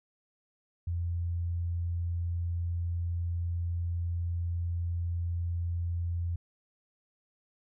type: tone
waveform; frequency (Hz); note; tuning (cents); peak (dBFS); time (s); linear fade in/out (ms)
sine; 85.9; F2; -28; -29; 0.87-6.36; 5
effects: none